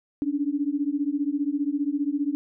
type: beating tone pair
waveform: sine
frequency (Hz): 280.4 / 295.4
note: C#4 / D4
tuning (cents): +20 / +10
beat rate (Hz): 15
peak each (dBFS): -26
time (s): 0.22-2.35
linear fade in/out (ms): 0
effects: none